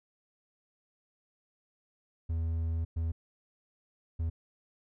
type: tone bursts at uneven times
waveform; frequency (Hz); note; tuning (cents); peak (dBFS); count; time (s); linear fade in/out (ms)
triangle; 82; E2; -9; -27; 3; 2.29-2.85 / 2.96-3.12 / 4.19-4.3; 10
effects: none